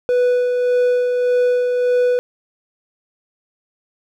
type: tone with tremolo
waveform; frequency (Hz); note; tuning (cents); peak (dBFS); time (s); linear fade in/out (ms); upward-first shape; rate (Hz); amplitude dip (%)
triangle; 493.9; B4; 0; -10; 0.09-2.19; 0; sine; 1.7; 35
effects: none